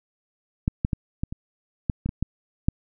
clicks, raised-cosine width 5 ms, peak -8 / -9 / -11 / -13 / -20 / -9 / -14 / -16 / -11 / -6 dBFS, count 10, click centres 0.679 / 0.849 / 0.932 / 1.235 / 1.325 / 1.898 / 2.06 / 2.091 / 2.226 / 2.685 s, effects none

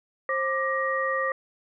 sine tone cluster, 531 / 1182 / 1887 Hz, C5 / D6 / A#6, +25 / +11 / +21 cents, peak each -28 dBFS, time 0.29-1.32 s, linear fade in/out 2 ms, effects none

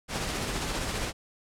pink noise with tremolo, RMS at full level -30 dBFS, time 0.08-1.13 s, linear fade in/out 50 ms, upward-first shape sine, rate 15 Hz, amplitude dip 30%, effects low-pass 9000 Hz 12 dB/octave

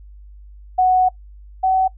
sine tone pair in turn, 740 / 755.5 Hz, F#5 / F#5, 0 / +36 cents, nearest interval unison, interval 36 cents, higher second, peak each -11 / -13 dBFS, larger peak first, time 0.78-1.09 / 1.63-1.88 s, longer first, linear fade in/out 10 ms, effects noise-tail reverb RT60 0.1 s tail -21 dB re dry + added 50 Hz sine -38 dBFS peak until 1.97 s

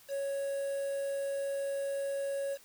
triangle tone with quantisation, 554.4 Hz, C#5, in tune, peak -30 dBFS, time 0.08-2.58 s, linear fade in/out 50 ms, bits 8, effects white hiss -59 dBFS RMS until 2.64 s

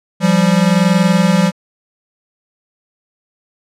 square tone pair together, 173 / 193.95 Hz, F3 / G3, -16 / -18 cents, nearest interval major second, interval 198 cents, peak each -13 dBFS, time 0.2-1.52 s, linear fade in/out 50 ms, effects low-pass 9000 Hz 12 dB/octave

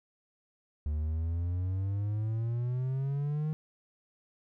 triangle exponential sweep, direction up, 73.42 to 156.5 Hz, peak -27 dBFS, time 0.86-3.53 s, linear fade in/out 0 ms, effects none

